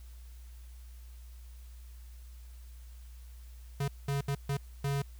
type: tone bursts at uneven times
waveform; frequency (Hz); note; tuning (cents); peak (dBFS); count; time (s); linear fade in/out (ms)
square; 140; C#3; +18; -30; 5; 3.8-3.88 / 4.08-4.21 / 4.28-4.35 / 4.49-4.57 / 4.84-5.02; 5
effects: added 60 Hz sine -46 dBFS peak until 5.19 s + white hiss -63 dBFS RMS until 5.19 s